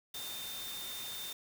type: tone in noise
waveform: sine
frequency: 3619 Hz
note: A7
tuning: 48 cents sharp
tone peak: -43 dBFS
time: 0.14-1.33 s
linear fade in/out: 5 ms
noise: white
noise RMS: -44 dBFS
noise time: 0.14-1.33 s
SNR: -2 dB
effects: none